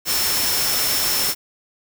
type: tone in noise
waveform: sine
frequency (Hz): 5400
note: E8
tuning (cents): +41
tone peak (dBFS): -24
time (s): 0.05-1.35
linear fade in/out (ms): 50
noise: white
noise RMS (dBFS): -21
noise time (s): 0.05-1.35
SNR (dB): -6
effects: none